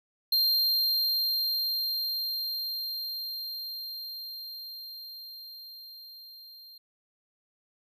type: tone with level ramp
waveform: square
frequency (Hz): 4186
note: C8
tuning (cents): 0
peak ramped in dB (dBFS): -22 to -48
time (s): 0.32-6.78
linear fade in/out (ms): 5
effects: none

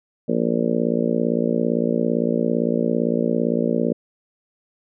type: harmonic tone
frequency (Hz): 57.7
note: A#1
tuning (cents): -17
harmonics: 3 / 4 / 5 / 6 / 7 / 8 / 9 / 10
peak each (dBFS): -26 / -22 / -28 / -27 / -30 / -25 / -28 / -29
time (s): 0.28-3.93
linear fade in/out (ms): 10
effects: none

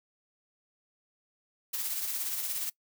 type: noise with tremolo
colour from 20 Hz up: blue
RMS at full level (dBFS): -32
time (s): 1.73-2.7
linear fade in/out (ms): 10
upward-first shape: sine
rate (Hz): 17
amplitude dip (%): 40
effects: noise-tail reverb RT60 0.1 s tail -22 dB re dry

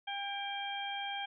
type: harmonic tone with a mistuned harmonic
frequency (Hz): 801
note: G5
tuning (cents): +37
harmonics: 1 / 2 / 3 / 4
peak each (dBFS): -39 / -44 / -44 / -41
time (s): 0.07-1.26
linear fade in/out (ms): 10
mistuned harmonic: 3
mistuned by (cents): -42
effects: none

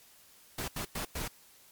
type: noise bursts at uneven times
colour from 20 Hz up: pink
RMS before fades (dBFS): -36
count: 4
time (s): 0.58-0.68 / 0.76-0.85 / 0.95-1.05 / 1.15-1.28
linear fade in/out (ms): 5
effects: white hiss -59 dBFS RMS until 1.71 s + MP3 96 kbps

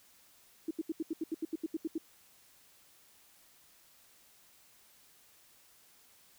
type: tone bursts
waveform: sine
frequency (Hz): 321.4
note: E4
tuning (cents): -44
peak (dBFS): -31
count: 13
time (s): 0.68-1.981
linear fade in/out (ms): 5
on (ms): 29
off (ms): 77
effects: white hiss -63 dBFS RMS until 6.38 s

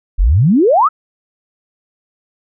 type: exponential sweep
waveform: sine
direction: up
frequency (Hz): 37.88 to 1367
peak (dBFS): -7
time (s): 0.18-0.89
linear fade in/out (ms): 20
effects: none

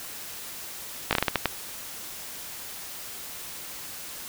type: slowing click train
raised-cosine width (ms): 0.3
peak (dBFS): -5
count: 8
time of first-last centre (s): 1.11-1.457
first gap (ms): 18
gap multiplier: 1.33
effects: white hiss -39 dBFS RMS until 4.28 s

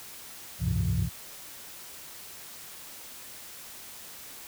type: tone cluster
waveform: sine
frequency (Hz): 69 / 93.6 / 103.3 / 126.2 / 167.6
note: C#2 / F#2 / G#2 / B2 / E3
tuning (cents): -7 / +20 / -9 / +38 / +29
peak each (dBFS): -30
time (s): 0.59-1.1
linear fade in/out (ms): 50
effects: tanh soft clip ceiling -18 dBFS + white hiss -45 dBFS RMS until 4.47 s

